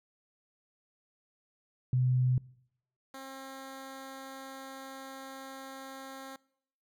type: tone pair in turn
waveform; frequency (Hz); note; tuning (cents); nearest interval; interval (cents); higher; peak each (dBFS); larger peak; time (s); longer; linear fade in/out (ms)
sine / 10% pulse; 126.8 / 267.8; B2 / C4; +46 / +40; octave + minor second; 1294; second; -24 / -35; first; 1.93-2.38 / 3.14-6.36; second; 2
effects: noise-tail reverb RT60 0.7 s tail -23 dB re dry